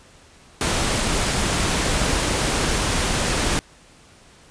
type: noise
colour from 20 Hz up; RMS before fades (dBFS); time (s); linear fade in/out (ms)
pink; -21; 0.61-3.59; 0
effects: pink hiss -50 dBFS RMS until 4.5 s + resampled to 22050 Hz